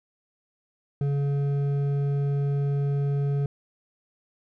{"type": "tone with hard clipping", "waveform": "sine", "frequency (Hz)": 141.3, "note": "C#3", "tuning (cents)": 34, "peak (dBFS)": -24, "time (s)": [1.01, 3.46], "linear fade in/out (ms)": 2, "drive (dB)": 7, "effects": []}